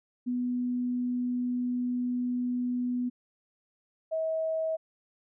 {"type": "tone pair in turn", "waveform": "sine", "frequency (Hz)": [246.9, 641.5], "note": ["B3", "E5"], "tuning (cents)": [0, -47], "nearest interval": "octave + perfect fourth", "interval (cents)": 1653, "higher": "second", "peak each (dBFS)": -27, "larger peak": "neither", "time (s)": [[0.26, 3.1], [4.11, 4.77]], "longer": "first", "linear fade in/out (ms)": 20, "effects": []}